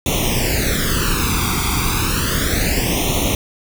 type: noise with flanger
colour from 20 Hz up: pink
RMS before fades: -18 dBFS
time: 0.06-3.35 s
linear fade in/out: 2 ms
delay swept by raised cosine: 0.31 to 0.86 ms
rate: 0.32 Hz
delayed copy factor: +0.95
effects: none